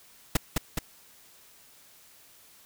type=noise with echo; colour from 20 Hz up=pink; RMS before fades=-22 dBFS; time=0.35-0.37 s; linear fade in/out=5 ms; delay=210 ms; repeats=2; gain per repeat=-3 dB; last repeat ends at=0.79 s; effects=white hiss -56 dBFS RMS until 2.65 s